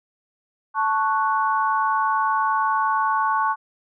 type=chord; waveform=sine; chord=F# minor; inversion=first; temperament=equal; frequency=880 / 1108.7 / 1480 Hz; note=A5 / C#6 / F#6; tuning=0 / 0 / 0 cents; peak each=-22 / -21 / -27 dBFS; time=0.74-3.56 s; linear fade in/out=50 ms; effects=none